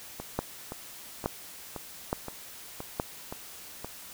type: two click trains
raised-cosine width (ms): 1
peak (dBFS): -13 / -22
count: 4 / 8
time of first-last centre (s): 0.39-2.999 / 0.2-3.846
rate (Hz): 1.15 / 1.92
effects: white hiss -46 dBFS RMS until 4.13 s